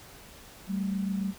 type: tone pair together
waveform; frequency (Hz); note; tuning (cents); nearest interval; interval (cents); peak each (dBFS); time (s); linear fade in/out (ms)
sine; 192.83 / 220; G3 / A3; -28 / 0; major second; 228; -28 / -35; 0.67-1.34; 50
effects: pink hiss -50 dBFS RMS until 1.38 s